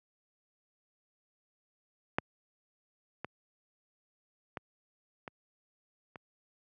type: clicks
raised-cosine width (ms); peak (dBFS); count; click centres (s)
0.5; -12 / -22 / -22 / -26 / -30; 5; 2.185 / 3.246 / 4.572 / 5.278 / 6.158
effects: high-pass 100 Hz 12 dB/octave